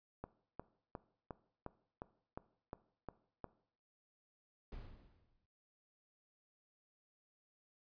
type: click train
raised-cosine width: 1 ms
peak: -30 dBFS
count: 10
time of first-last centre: 0.24-3.443 s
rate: 2.81 Hz
type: noise with exponential decay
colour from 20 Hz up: brown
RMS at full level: -46 dBFS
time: 4.72-5.46 s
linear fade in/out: 2 ms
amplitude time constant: 160 ms
effects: noise-tail reverb RT60 0.6 s tail -18 dB re dry + resampled to 11025 Hz